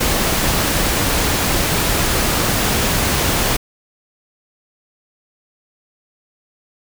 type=noise; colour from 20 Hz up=pink; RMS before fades=-17 dBFS; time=0-3.57 s; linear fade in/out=10 ms; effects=none